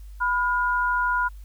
sine tone pair together, 992.2 / 1426 Hz, B5 / F6, +8 / +36 cents, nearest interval tritone, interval 628 cents, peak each -23 dBFS, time 0.2-1.29 s, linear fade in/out 20 ms, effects added 50 Hz sine -38 dBFS peak until 1.44 s + white hiss -61 dBFS RMS until 1.44 s

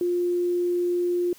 sine tone, 352.5 Hz, F4, 16 cents sharp, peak -21 dBFS, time 0.01-1.33 s, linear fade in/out 2 ms, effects white hiss -52 dBFS RMS until 1.38 s

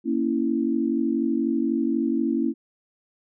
sine chord, A# diminished, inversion none, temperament equal, 233.1 / 277.2 / 329.6 Hz, A#3 / C#4 / E4, 0 / 0 / 0 cents, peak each -25 dBFS, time 0.04-2.54 s, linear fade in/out 50 ms, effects none

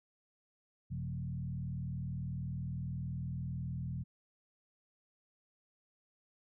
sine tone with frequency modulation, 129 Hz, C3, 24 cents flat, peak -36 dBFS, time 0.9-4.04 s, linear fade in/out 20 ms, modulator 39.9 Hz, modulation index 1.2, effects none

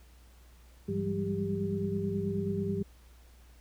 sine tone cluster, 101.1 / 168.3 / 194.1 / 203.4 / 395.8 Hz, G#2 / E3 / G3 / G#3 / G4, -46 / +36 / -17 / -36 / +17 cents, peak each -37 / -37 / -34 / -39 / -34 dBFS, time 0.88-2.83 s, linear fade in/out 10 ms, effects added 60 Hz sine -54 dBFS peak until 3.6 s + pink hiss -63 dBFS RMS until 3.6 s

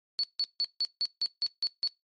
sine tone bursts, 4435 Hz, C#8, in tune, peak -25 dBFS, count 9, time 0.19-1.875 s, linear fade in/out 0 ms, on 45 ms, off 160 ms, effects noise-tail reverb RT60 0.2 s tail -23 dB re dry + MP3 48 kbps

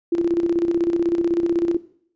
sine tone with tremolo, 340.6 Hz, F4, 43 cents flat, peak -15 dBFS, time 0.12-1.77 s, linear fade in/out 5 ms, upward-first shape square, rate 16 Hz, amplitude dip 65%, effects noise-tail reverb RT60 0.6 s tail -17 dB re dry + resampled to 16000 Hz

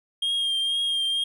triangle tone with vibrato, 3222 Hz, G7, 47 cents sharp, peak -21 dBFS, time 0.22-1.24 s, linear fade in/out 5 ms, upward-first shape triangle, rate 2.1 Hz, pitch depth 30 cents each way, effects none

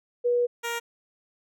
sine / 10% pulse tone pair in turn, 484.6 / 468.9 Hz, B4 / A#4, -33 / +10 cents, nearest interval minor second, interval 57 cents, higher first, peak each -20 dBFS, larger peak neither, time 0.24-0.47 / 0.63-0.8 s, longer first, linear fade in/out 20 ms, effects none

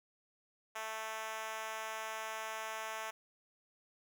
5% pulse tone with high-pass filter, 220 Hz, A3, in tune, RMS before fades -42 dBFS, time 0.75-3.11 s, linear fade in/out 10 ms, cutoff 720 Hz, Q 1.6, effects none

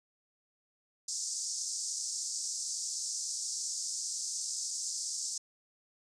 pink band-pass noise, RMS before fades -37 dBFS, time 1.08-5.38 s, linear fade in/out 5 ms, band 5100 to 8500 Hz, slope 48 dB/octave, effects resampled to 22050 Hz

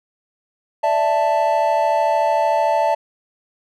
triangle chord, D suspended second, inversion none, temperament just, 587.3 / 660.7 / 881 Hz, D5 / E5 / A5, 0 / +4 / +2 cents, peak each -19 / -17 / -16 dBFS, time 0.83-2.95 s, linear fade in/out 10 ms, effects none

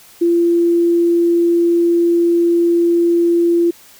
sine tone, 341.8 Hz, F4, 37 cents flat, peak -10 dBFS, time 0.21-3.71 s, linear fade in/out 10 ms, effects white hiss -44 dBFS RMS until 3.99 s

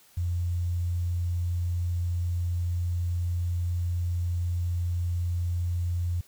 sine tone with quantisation, 87.31 Hz, F2, in tune, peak -25 dBFS, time 0.17-6.21 s, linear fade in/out 5 ms, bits 9, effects white hiss -58 dBFS RMS until 6.27 s

